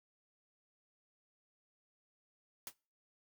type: noise with exponential decay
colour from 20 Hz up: white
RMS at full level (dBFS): -40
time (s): 2.67-2.74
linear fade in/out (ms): 1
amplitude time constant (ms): 15
effects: noise-tail reverb RT60 0.4 s tail -26 dB re dry